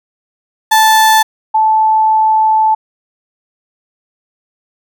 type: tone pair in turn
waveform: 35% pulse / sine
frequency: 877 / 873.5 Hz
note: A5 / A5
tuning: -6 / -13 cents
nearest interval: unison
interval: 7 cents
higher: first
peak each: -4 / -7 dBFS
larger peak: first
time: 0.71-1.23 / 1.54-2.75 s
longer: second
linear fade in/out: 10 ms
effects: none